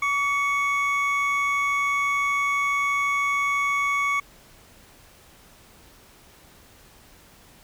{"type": "tone pair together", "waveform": "triangle", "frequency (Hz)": [1138.3, 2217], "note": ["C#6", "C#7"], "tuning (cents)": [46, 0], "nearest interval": "octave", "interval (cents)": 1154, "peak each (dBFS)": -22, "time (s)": [0.02, 4.2], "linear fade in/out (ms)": 5, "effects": ["pink hiss -52 dBFS RMS until 7.63 s"]}